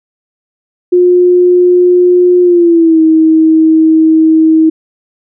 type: tone with pitch glide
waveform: sine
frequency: 357.7 to 318.7 Hz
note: F4 to D#4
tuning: +41 to +42 cents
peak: -3 dBFS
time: 0.92-4.7 s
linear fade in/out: 10 ms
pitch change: -199 cents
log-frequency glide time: 2.42-3.01 s
effects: none